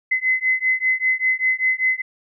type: beating tone pair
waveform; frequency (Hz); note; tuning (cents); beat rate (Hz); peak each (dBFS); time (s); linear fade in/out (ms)
sine; 2037 / 2042.1; C7 / C7; -47 / -43; 5.1; -20; 0.11-2.02; 10
effects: none